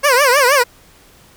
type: tone with vibrato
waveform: 15% pulse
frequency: 533 Hz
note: C5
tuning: 32 cents sharp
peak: -3 dBFS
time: 0.03-0.64 s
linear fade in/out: 20 ms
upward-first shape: triangle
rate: 6.4 Hz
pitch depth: 210 cents each way
effects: pink hiss -47 dBFS RMS until 1.36 s